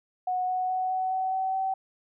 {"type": "tone with pitch steps", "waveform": "sine", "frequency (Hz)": [734, 739.1, 744.2, 749.4, 754.6, 759.9, 765.2], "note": ["F#5", "F#5", "F#5", "F#5", "F#5", "F#5", "G5"], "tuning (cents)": [-14, -2, 10, 22, 34, 46, -42], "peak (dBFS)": -25, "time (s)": [0.27, 1.74], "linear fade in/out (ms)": 5, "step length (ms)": 210, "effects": []}